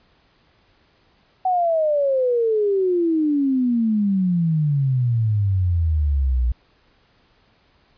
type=exponential sweep; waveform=sine; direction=down; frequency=755 to 58.27 Hz; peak=-16 dBFS; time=1.45-6.52 s; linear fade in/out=5 ms; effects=pink hiss -59 dBFS RMS until 7.97 s + resampled to 11025 Hz

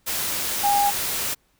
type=tone in noise; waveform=sine; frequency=812 Hz; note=G#5; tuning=39 cents flat; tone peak=-17 dBFS; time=0.63-0.91 s; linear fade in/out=20 ms; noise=white; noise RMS=-26 dBFS; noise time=0.06-1.35 s; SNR=+6 dB; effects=pink hiss -65 dBFS RMS until 1.59 s

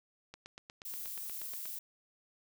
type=click train; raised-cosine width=0.2 ms; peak=-30 dBFS; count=12; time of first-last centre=0.34-1.656 s; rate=8.36 Hz
type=noise; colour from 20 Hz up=violet; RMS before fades=-42 dBFS; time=0.85-1.79 s; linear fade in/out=5 ms
effects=none

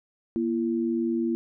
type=tone pair together; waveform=sine; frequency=237.3 / 337.1 Hz; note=A#3 / E4; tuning=+31 / +39 cents; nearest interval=tritone; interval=608 cents; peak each=-26 dBFS; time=0.36-1.35 s; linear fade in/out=0 ms; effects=none

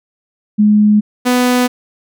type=tone pair in turn; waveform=sine / sawtooth; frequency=210 / 248.5 Hz; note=G#3 / B3; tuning=+19 / +11 cents; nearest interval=minor third; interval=292 cents; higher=second; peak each=-6 dBFS; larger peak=neither; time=0.58-1.01 / 1.25-1.68 s; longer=neither; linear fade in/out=20 ms; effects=none

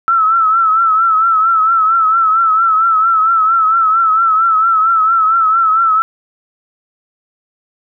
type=tone with vibrato; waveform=sine; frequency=1318.5 Hz; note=E6; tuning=in tune; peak=-8 dBFS; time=0.08-6.02 s; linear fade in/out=0 ms; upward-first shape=triangle; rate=4.4 Hz; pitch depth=75 cents each way; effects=none

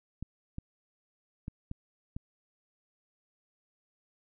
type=clicks; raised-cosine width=5 ms; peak=-25 dBFS; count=5; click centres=0.226 / 0.584 / 1.481 / 1.714 / 2.165 s; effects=none

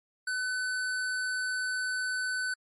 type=tone; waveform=square; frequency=1508 Hz; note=F#6; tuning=32 cents sharp; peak=-30 dBFS; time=0.27-2.54 s; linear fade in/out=5 ms; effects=MP3 48 kbps

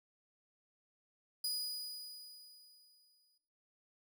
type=tone with exponential decay; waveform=sawtooth; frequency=4935 Hz; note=D#8; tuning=15 cents flat; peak=-31 dBFS; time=1.44-3.38 s; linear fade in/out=5 ms; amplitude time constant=420 ms; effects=noise-tail reverb RT60 0.7 s tail -18 dB re dry

